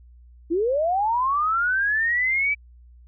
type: linear sweep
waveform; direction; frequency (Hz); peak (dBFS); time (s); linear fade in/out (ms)
sine; up; 312.8 to 2321; -19; 0.5-2.55; 20
effects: added 60 Hz sine -46 dBFS peak until 3.07 s